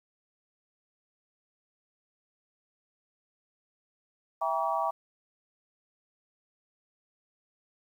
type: chord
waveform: sine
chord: E diminished seventh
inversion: none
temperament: just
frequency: 659.3 / 791.1 / 949.3 / 1139.2 Hz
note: E5 / G5 / Bb5 / Db6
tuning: 0 / +16 / +31 / +47 cents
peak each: -32 dBFS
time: 4.41-4.91 s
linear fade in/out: 10 ms
effects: 10-bit